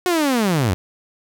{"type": "linear sweep", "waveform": "sawtooth", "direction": "down", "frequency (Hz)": [369.8, 80.7], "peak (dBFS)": -12, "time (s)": [0.06, 0.74], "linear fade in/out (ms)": 0, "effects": []}